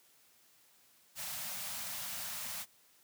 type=band-stop noise; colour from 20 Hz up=white; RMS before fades=-41 dBFS; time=1.15-2.66 s; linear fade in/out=50 ms; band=240 to 550 Hz; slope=96 dB/octave; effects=white hiss -66 dBFS RMS until 3.03 s + high-pass 80 Hz 12 dB/octave